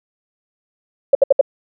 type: tone bursts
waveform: sine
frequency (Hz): 552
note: C#5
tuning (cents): -7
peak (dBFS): -5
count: 4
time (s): 1.13-1.412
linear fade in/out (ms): 5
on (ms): 21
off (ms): 66
effects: none